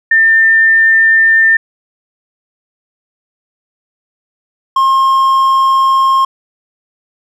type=tone pair in turn; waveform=sine / triangle; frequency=1798 / 1069.1 Hz; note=A6 / C6; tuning=+37 / +37 cents; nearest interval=major sixth; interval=900 cents; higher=first; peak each=-5 dBFS; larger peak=neither; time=0.11-1.57 / 4.76-6.25 s; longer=second; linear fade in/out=5 ms; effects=none